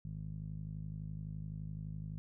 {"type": "tone with low-pass filter", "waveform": "15% pulse", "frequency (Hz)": 51.8, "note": "G#1", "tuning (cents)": -4, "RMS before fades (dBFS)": -43, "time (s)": [0.05, 2.18], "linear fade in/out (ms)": 0, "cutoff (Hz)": 160, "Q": 2.7, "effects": []}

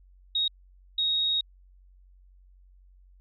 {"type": "tone bursts at uneven times", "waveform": "sine", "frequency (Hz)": 3762, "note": "A#7", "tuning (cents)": 15, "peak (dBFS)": -23, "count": 2, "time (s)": [[0.35, 0.48], [0.98, 1.41]], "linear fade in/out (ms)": 5, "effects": ["added 46 Hz sine -53 dBFS peak until 3.2 s"]}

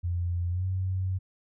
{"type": "tone with pitch glide", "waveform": "sine", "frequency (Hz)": [87.31, 93.58], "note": ["F2", "F#2"], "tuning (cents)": [0, 20], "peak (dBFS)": -26, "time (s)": [0.03, 1.19], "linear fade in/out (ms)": 20, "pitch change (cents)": 120, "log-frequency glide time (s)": [0.5, 0.65], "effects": []}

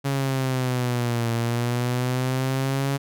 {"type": "exponential two-way sweep", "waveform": "sawtooth", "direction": "down then up", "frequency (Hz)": [139.3, 115.8, 139.3], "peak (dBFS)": -18, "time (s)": [0.04, 2.98], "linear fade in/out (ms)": 20, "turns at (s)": 1.31, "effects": []}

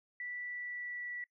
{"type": "tone with pitch glide", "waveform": "sine", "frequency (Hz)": [1965, 1952.6], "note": ["B6", "B6"], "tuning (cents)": [-9, -20], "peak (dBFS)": -39, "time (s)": [0.2, 1.24], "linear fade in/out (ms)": 2, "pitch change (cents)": -11, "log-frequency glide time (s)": [0.43, 1.12], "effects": ["noise-tail reverb RT60 0.1 s tail -22 dB re dry"]}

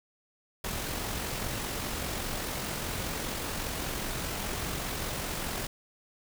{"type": "noise with amplitude modulation", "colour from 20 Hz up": "pink", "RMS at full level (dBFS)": -33, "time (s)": [0.64, 5.67], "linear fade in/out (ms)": 5, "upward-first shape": "sine", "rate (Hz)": 45, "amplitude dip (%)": 30, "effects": []}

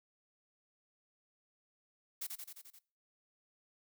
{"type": "noise with echo", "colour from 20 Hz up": "blue", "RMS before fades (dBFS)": -40, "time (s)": [2.21, 2.27], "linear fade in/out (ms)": 10, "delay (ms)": 87, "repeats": 6, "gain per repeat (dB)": -3, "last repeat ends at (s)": 2.792, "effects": ["noise-tail reverb RT60 0.4 s tail -22 dB re dry"]}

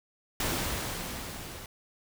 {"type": "noise with level ramp", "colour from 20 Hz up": "pink", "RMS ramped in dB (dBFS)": [-29, -44], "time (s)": [0.4, 1.66], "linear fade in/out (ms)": 2, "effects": []}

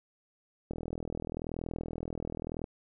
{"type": "click train", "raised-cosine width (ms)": 2, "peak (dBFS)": -23, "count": 80, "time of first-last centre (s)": [0.71, 2.642], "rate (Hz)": 40.9, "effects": []}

